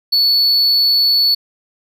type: tone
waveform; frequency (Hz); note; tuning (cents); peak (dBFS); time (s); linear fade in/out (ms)
triangle; 4435; C#8; 0; -9; 0.12-1.35; 10
effects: none